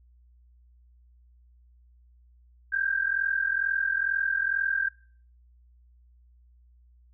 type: tone pair together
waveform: sine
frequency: 1565.8 / 1608 Hz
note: G6 / G6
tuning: -2 / +44 cents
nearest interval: unison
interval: 46 cents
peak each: -27 dBFS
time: 2.72-4.89 s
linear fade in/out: 10 ms
effects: noise-tail reverb RT60 0.5 s tail -21 dB re dry + added 60 Hz sine -55 dBFS peak until 7.13 s